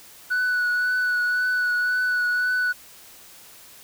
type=tone with vibrato; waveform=sine; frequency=1480 Hz; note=F#6; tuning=in tune; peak=-17 dBFS; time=0.3-2.73 s; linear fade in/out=20 ms; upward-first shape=triangle; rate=1.9 Hz; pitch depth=22 cents each way; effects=tanh soft clip ceiling -19 dBFS + white hiss -47 dBFS RMS until 3.83 s